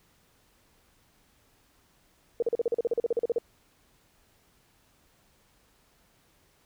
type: tone bursts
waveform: sine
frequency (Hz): 469.4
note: A#4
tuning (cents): +12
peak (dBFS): -22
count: 16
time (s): 2.4-3.384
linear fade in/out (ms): 2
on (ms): 24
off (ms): 40
effects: pink hiss -65 dBFS RMS until 6.65 s